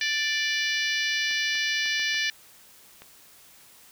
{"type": "harmonic tone", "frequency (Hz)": 587.3, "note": "D5", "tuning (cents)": 0, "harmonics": [3, 4, 5, 6, 7, 8, 9, 10], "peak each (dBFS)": [-28, -30, -32, -34, -35, -36, -37, -38], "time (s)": [0.01, 2.3], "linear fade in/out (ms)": 2}
{"type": "clicks", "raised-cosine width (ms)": 0.3, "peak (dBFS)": -28, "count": 6, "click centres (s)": [1.311, 1.553, 1.859, 1.996, 2.145, 3.02]}
{"effects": ["white hiss -53 dBFS RMS until 3.91 s"]}